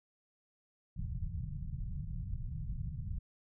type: low-pass noise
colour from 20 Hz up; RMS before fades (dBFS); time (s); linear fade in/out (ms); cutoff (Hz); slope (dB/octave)
pink; -39; 0.96-3.19; 10; 170; 48
effects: none